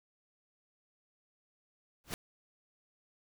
pink noise with exponential growth, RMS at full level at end -33 dBFS, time 2.04-2.14 s, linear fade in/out 0 ms, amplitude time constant 21 ms, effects none

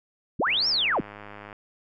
sine linear two-way sweep, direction up then down, 55.7 to 5588 to 55.7 Hz, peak -21 dBFS, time 0.39-1.01 s, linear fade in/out 10 ms, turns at 0.68 s
click train, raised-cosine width 0.5 ms, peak -26 dBFS, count 110, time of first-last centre 0.47-1.528 s, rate 103 Hz
effects none

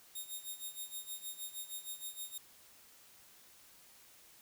5% pulse tone with tremolo, 3700 Hz, A#7, 14 cents flat, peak -32 dBFS, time 0.15-2.38 s, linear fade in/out 5 ms, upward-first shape sine, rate 6.4 Hz, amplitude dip 80%, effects white hiss -61 dBFS RMS until 4.41 s

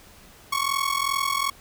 sawtooth ring-modulated tone, 1107 Hz, C#6, 3 cents flat, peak -16 dBFS, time 0.52-1.5 s, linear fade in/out 5 ms, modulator 21.3 Hz, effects pink hiss -50 dBFS RMS until 1.6 s

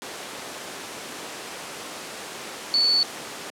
sine tone in noise, 4459 Hz, C#8, 9 cents sharp, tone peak -17 dBFS, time 2.74-3.03 s, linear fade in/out 0 ms, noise pink, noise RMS -34 dBFS, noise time 0.02-3.5 s, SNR +14 dB, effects high-pass 300 Hz 12 dB/octave + low-pass 10000 Hz 12 dB/octave

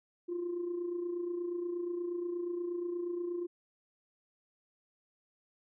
sine tone with amplitude modulation, 349.2 Hz, F4, in tune, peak -30 dBFS, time 0.28-3.47 s, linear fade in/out 20 ms, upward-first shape sine, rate 28.4 Hz, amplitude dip 55%, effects tanh soft clip ceiling -29 dBFS

